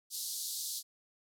pink band-pass noise, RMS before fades -39 dBFS, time 0.1-0.83 s, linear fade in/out 50 ms, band 3900 to 15000 Hz, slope 48 dB/octave, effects none

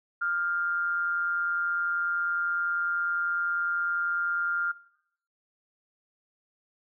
sine tone with amplitude modulation, 1396.9 Hz, F6, in tune, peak -23 dBFS, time 0.21-4.72 s, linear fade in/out 10 ms, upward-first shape sine, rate 170 Hz, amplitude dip 55%, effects noise-tail reverb RT60 0.7 s tail -19 dB re dry

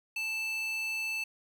square tone with high-pass filter, 881 Hz, A5, 2 cents sharp, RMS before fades -34 dBFS, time 0.16-1.24 s, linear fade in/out 5 ms, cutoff 2800 Hz, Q 5, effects none

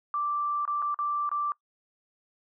sine tone with dropouts, 1173 Hz, D6, 2 cents flat, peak -26 dBFS, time 0.14-1.52 s, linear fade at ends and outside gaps 1 ms, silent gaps 0.653-0.677 / 0.82-0.824 / 0.944-0.989 / 1.292-1.315 s, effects noise-tail reverb RT60 0.1 s tail -21 dB re dry

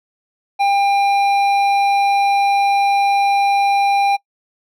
triangle tone with hard clipping, 799 Hz, G5, 33 cents sharp, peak -14 dBFS, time 0.59-4.17 s, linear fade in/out 20 ms, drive 13 dB, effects noise-tail reverb RT60 0.1 s tail -23 dB re dry

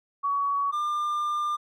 sine / triangle tone pair in turn, 1127 / 1198 Hz, C#6 / D6, +28 / +34 cents, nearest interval minor second, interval 106 cents, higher second, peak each -23 dBFS, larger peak neither, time 0.23-0.72 / 0.72-1.57 s, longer second, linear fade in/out 20 ms, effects none

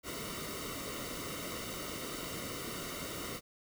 pink noise with comb filter, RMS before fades -41 dBFS, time 0.03-3.41 s, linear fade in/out 50 ms, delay 1.2 ms, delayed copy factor -0.75, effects none

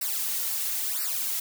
blue noise with flanger, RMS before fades -29 dBFS, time 0.01-1.4 s, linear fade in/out 5 ms, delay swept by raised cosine 0.3 to 4.2 ms, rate 0.99 Hz, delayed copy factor -0.95, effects none

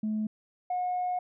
sine tone pair in turn, 215.3 / 724.2 Hz, A3 / F#5, -37 / -37 cents, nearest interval octave + major sixth, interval 2100 cents, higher second, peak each -26 / -26 dBFS, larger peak neither, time 0.03-0.27 / 0.7-1.19 s, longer second, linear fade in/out 5 ms, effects tanh soft clip ceiling -24 dBFS

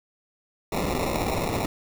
violet noise with sample-and-hold, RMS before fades -26 dBFS, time 0.72-1.66 s, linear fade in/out 5 ms, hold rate 1575 Hz, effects none

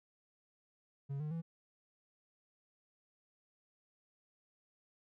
triangle tone with pitch steps, 139.1 / 151.69 / 165.42 Hz, C#3 / D#3 / E3, +6 / -44 / +6 cents, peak -35 dBFS, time 1.09-1.42 s, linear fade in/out 20 ms, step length 110 ms, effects none

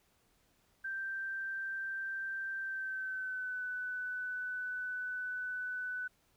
sine tone with pitch glide, 1568 to 1497.2 Hz, G6 to F#6, 0 to +20 cents, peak -36 dBFS, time 0.84-6.08 s, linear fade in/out 10 ms, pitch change -80 cents, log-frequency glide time 2.59-3.62 s, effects pink hiss -72 dBFS RMS until 6.36 s

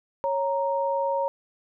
sine tone pair together, 552.1 / 932.3 Hz, C#5 / A#5, -7 / 0 cents, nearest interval major sixth, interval 907 cents, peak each -25 / -26 dBFS, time 0.24-1.28 s, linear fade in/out 0 ms, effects none

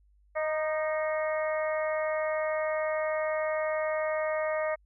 harmonic tone with a mistuned harmonic, 311.1 Hz, D#4, in tune, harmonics 2 / 3 / 4 / 5 / 6 / 7, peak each -28 / -40 / -37 / -45 / -38 / -40 dBFS, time 0.35-4.76 s, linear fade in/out 20 ms, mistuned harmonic 4, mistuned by -25 cents, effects added 50 Hz sine -60 dBFS peak until 4.85 s

